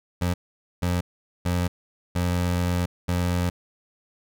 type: tone bursts at uneven times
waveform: 25% pulse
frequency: 88.5 Hz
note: F2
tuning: 23 cents sharp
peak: -18 dBFS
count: 5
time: 0.21-0.34 / 0.82-1.01 / 1.45-1.68 / 2.15-2.86 / 3.08-3.5 s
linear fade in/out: 10 ms
effects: none